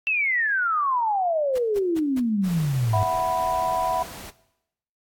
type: exponential sweep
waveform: sine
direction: down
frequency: 2700 to 98 Hz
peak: -20 dBFS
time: 0.07-3.03 s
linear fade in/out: 0 ms
type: noise bursts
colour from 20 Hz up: pink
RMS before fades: -40 dBFS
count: 4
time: 1.55-2.2 s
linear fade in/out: 5 ms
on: 35 ms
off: 170 ms
type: noise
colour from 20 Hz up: pink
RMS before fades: -39 dBFS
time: 2.43-4.31 s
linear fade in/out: 20 ms
type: chord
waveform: sine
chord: E suspended second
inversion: none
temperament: equal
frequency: 659.3 / 740 / 987.8 Hz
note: E5 / F#5 / B5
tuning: 0 / 0 / 0 cents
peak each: -25 / -25 / -25 dBFS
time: 2.93-4.03 s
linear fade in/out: 5 ms
effects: noise-tail reverb RT60 0.8 s tail -17 dB re dry + AAC 64 kbps